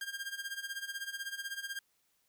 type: tone with tremolo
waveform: sawtooth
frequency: 1606 Hz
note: G6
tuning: 41 cents sharp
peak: -32 dBFS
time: 0.01-1.79 s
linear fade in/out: 2 ms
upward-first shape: sine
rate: 16 Hz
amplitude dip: 80%
effects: white hiss -75 dBFS RMS until 2.28 s